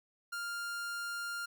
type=tone; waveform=45% pulse; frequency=1400 Hz; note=F6; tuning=4 cents sharp; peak=-37 dBFS; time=0.32-1.46 s; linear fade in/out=10 ms; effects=none